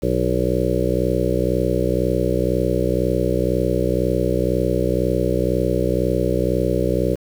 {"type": "harmonic tone", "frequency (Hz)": 62, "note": "B1", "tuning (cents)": 7, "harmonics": [1, 2, 3, 5, 6, 7, 8, 9], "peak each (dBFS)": [-25, -25, -25, -25, -25, -25, -25, -25], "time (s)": [0.02, 7.16], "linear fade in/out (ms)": 20, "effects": ["7-bit"]}